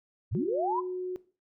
sine linear sweep, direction up, 67.8 to 1046.5 Hz, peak -27 dBFS, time 0.31-0.81 s, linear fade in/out 20 ms
sine tone with pitch glide, 362.8 to 365.7 Hz, F#4 to F#4, -34 to -20 cents, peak -31 dBFS, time 0.35-1.16 s, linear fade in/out 0 ms, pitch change +14 cents, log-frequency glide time 0.46-0.8 s
effects noise-tail reverb RT60 0.4 s tail -18 dB re dry

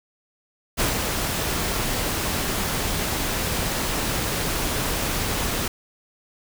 pink noise with ADSR envelope, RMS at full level -21 dBFS, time 0.77-5.68 s, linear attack 30 ms, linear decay 140 ms, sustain -4 dB, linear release 4 ms, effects none

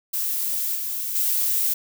violet noise with level steps, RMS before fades -25 / -28 / -22 dBFS, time 0.13-1.74 s, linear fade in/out 10 ms, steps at 0.75 / 1.15 s, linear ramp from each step 2 ms, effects none

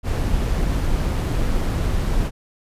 brown noise with amplitude modulation, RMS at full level -19 dBFS, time 0.03-2.31 s, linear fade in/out 50 ms, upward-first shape sine, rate 169 Hz, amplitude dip 25%, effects resampled to 32000 Hz

